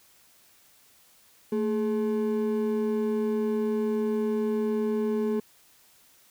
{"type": "ring-modulated tone", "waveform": "triangle", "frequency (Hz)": 322, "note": "E4", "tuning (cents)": -41, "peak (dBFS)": -19, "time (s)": [1.52, 5.4], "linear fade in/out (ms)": 5, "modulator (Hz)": 99.2, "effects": ["white hiss -59 dBFS RMS until 6.3 s"]}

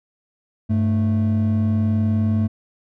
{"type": "tone pair together", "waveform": "triangle", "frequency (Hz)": [100, 219.7], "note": ["G2", "A3"], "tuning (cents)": [35, -2], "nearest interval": "octave + major second", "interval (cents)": 1363, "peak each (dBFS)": [-16, -17], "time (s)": [0.69, 2.48], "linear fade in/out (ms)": 20, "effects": ["tanh soft clip ceiling -8 dBFS"]}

